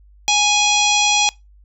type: harmonic tone with a mistuned harmonic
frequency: 830.6 Hz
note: G#5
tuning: in tune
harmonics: 1 / 3 / 4 / 5 / 6 / 7 / 8 / 9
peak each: -19 / -19 / -19 / -23 / -28 / -19 / -30 / -28 dBFS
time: 0.28-1.29 s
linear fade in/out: 0 ms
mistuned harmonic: 8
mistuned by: +48 cents
effects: noise-tail reverb RT60 0.2 s tail -23 dB re dry + added 50 Hz sine -45 dBFS peak until 1.64 s